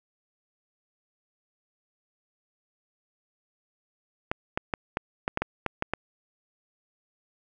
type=clicks; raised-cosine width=0.5 ms; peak=-11 dBFS; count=10; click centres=4.315 / 4.575 / 4.738 / 4.971 / 5.279 / 5.374 / 5.42 / 5.663 / 5.824 / 5.936 s; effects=none